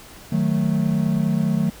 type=chord; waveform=triangle; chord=D# diminished; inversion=none; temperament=equal; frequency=155.56 / 185 / 220 Hz; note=D#3 / F#3 / A3; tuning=0 / 0 / 0 cents; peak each=-20 dBFS; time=0.32-1.7 s; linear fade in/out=5 ms; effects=pink hiss -43 dBFS RMS until 1.8 s